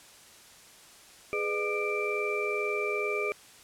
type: tone cluster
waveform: sine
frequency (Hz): 415.4 / 497.7 / 607 / 1207 / 2344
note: G#4 / B4 / D#5 / D6 / D7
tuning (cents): 0 / +13 / -43 / +47 / -4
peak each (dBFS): -31 / -38 / -38 / -37 / -32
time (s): 1.33-3.32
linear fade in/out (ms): 0
effects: white hiss -53 dBFS RMS until 3.63 s + low-pass 10000 Hz 12 dB/octave